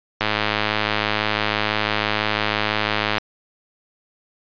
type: click train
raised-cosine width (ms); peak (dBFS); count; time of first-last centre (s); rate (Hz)
0.3; -3; 316; 0.21-3.182; 106
effects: resampled to 11025 Hz